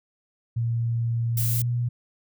sine tone with pitch glide, 116.54 to 120.58 Hz, A#2 to B2, 0 to -41 cents, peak -22 dBFS, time 0.56-1.89 s, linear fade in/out 10 ms, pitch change +59 cents, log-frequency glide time 1.46-1.65 s
violet noise, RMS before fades -28 dBFS, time 1.37-1.62 s, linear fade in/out 5 ms
effects none

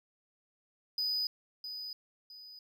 triangle tone with echo, 4978 Hz, D#8, in tune, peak -29 dBFS, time 0.98-1.27 s, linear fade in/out 2 ms, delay 660 ms, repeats 2, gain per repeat -9 dB, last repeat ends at 2.59 s, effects none

